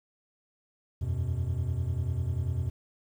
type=chord; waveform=triangle; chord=E suspended second; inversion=none; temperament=equal with one note detuned; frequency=82.41 / 92.5 / 124.91 Hz; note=E2 / F#2 / B2; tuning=0 / 0 / +20 cents; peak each=-30 dBFS; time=1.01-2.7 s; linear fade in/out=10 ms; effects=10-bit